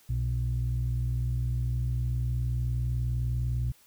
sine tone pair together, 61.74 / 121.57 Hz, B1 / B2, 0 / -27 cents, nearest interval octave, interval 1173 cents, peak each -28 / -27 dBFS, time 0.09-3.72 s, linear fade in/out 10 ms, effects tanh soft clip ceiling -21 dBFS + white hiss -60 dBFS RMS until 3.86 s

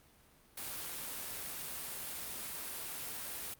white noise, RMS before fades -42 dBFS, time 0.57-3.54 s, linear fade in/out 5 ms, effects pink hiss -64 dBFS RMS until 3.59 s + Opus 32 kbps

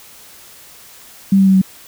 sine tone with pitch steps, 195 / 193.09 / 191.21 / 189.34 Hz, G3 / G3 / G3 / F#3, -9 / -26 / -43 / +40 cents, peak -7 dBFS, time 1.32-1.616 s, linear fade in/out 5 ms, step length 74 ms, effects white hiss -41 dBFS RMS until 1.87 s

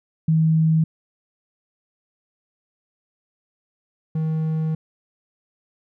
sine / triangle tone pair in turn, 159.7 / 158.23 Hz, D#3 / D#3, +45 / +29 cents, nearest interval unison, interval 16 cents, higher first, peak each -14 / -18 dBFS, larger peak first, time 0.28-0.84 / 4.15-4.75 s, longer second, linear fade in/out 5 ms, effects none

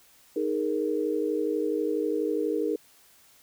sine chord, D# suspended fourth, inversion none, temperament equal with one note detuned, 311.1 / 415.3 / 467.5 Hz, D#4 / G#4 / A#4, 0 / 0 / +5 cents, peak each -29 dBFS, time 0.36-2.76 s, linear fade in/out 5 ms, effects white hiss -58 dBFS RMS until 3.42 s

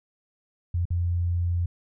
sine tone with dropouts, 87 Hz, F2, 6 cents flat, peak -22 dBFS, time 0.74-1.66 s, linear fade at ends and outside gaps 5 ms, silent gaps 0.854-0.904 s, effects none

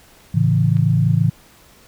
clicks, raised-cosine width 0.3 ms, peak -34 / -24 dBFS, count 2, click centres 0.206 / 0.769 s
sine chord, A major, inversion none, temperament equal, 110 / 138.59 / 164.81 Hz, A2 / C#3 / E3, 0 / 0 / 0 cents, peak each -17 dBFS, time 0.34-1.3 s, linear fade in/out 10 ms
effects pink hiss -49 dBFS RMS until 1.87 s

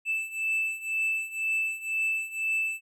triangle beating tone pair, 2637 / 2639 Hz, E7 / E7, 0 / +1 cents, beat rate 2 Hz, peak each -30 / -27 dBFS, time 0.05-2.81 s, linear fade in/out 50 ms, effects none

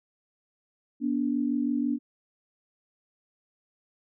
sine tone pair together, 242.5 / 288.6 Hz, B3 / D4, -31 / -30 cents, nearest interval minor third, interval 301 cents, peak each -27 dBFS, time 1-1.99 s, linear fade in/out 50 ms, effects none

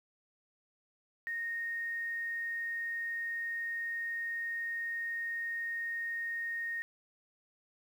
sine tone with quantisation, 1854 Hz, A#6, 10 cents flat, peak -34 dBFS, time 1.27-6.82 s, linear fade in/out 0 ms, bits 10, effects none

